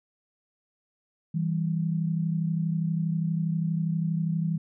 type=tone pair together; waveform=sine; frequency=162.89 / 195.3 Hz; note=E3 / G3; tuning=-20 / -6 cents; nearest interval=minor third; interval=314 cents; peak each=-25 / -31 dBFS; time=1.34-4.58 s; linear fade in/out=10 ms; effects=none